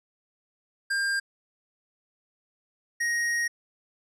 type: tone pair in turn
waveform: square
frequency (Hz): 1600 / 1876.6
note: G6 / A#6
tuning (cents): +35 / +11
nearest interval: minor third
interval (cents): 276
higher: second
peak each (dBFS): -25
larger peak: neither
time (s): 0.9-1.2 / 3-3.48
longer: second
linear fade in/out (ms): 10
effects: low-pass 10000 Hz 12 dB/octave